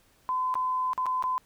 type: tone with dropouts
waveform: sine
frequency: 1019 Hz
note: C6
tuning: 46 cents flat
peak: -25 dBFS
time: 0.29-1.38 s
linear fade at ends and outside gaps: 0 ms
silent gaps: 0.541-0.554 / 0.933-0.978 / 1.058-1.065 / 1.225-1.239 s
effects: pink hiss -63 dBFS RMS until 1.45 s